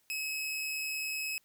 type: tone with amplitude modulation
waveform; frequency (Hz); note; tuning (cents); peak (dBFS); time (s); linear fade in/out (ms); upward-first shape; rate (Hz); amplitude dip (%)
sawtooth; 2566; E7; -47; -29; 0.1-1.38; 0; sine; 150; 30
effects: white hiss -71 dBFS RMS until 1.44 s